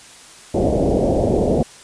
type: low-pass noise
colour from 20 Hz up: white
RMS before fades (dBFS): -17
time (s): 0.54-1.63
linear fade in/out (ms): 5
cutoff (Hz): 670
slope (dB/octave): 48
effects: white hiss -42 dBFS RMS until 1.83 s + resampled to 22050 Hz